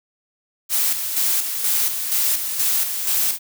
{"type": "noise with tremolo", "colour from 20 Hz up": "blue", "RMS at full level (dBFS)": -19, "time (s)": [0.69, 3.39], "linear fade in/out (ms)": 50, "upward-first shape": "square", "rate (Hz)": 2.1, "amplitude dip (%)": 50, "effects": []}